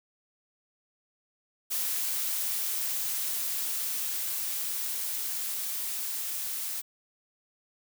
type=noise with level ramp; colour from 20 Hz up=blue; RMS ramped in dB=-30 to -34 dBFS; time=1.7-6.82 s; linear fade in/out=20 ms; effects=none

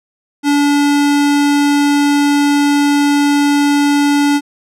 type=tone; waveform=square; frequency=287.8 Hz; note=D4; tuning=35 cents flat; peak=-10 dBFS; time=0.43-4.41 s; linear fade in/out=50 ms; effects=low-pass 11000 Hz 12 dB/octave

